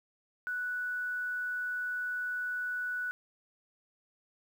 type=tone with quantisation; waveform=sine; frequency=1480 Hz; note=F#6; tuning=in tune; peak=-32 dBFS; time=0.47-3.11 s; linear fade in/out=0 ms; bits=10; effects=none